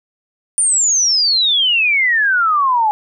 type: exponential sweep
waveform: sine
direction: down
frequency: 9370 to 830.6 Hz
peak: -11 dBFS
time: 0.58-2.91 s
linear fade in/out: 0 ms
effects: none